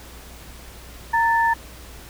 sine tone pair together, 923.2 / 1760 Hz, A#5 / A6, -17 / 0 cents, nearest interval major seventh, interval 1117 cents, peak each -17 / -21 dBFS, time 1.13-1.54 s, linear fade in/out 10 ms, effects added 60 Hz sine -42 dBFS peak until 2.09 s + pink hiss -43 dBFS RMS until 2.09 s

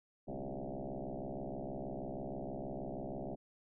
sine tone with frequency modulation, 190 Hz, F#3, 46 cents sharp, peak -39 dBFS, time 0.27-3.36 s, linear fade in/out 20 ms, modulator 66.3 Hz, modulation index 7.9, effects none

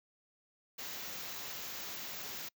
white band-stop noise, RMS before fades -43 dBFS, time 0.78-2.49 s, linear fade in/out 10 ms, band 7300 to 13000 Hz, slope 96 dB/octave, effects noise-tail reverb RT60 0.1 s tail -26 dB re dry + high-pass 100 Hz 12 dB/octave

